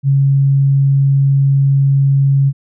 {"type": "tone", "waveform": "sine", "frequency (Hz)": 137.9, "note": "C#3", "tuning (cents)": -9, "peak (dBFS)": -8, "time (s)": [0.03, 2.53], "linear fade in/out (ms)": 50, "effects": []}